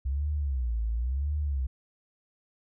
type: tone with vibrato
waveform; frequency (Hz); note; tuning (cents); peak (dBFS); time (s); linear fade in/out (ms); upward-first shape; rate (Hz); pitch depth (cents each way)
sine; 64.2; C2; -32; -26; 0.05-1.67; 10; sine; 0.95; 260
effects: none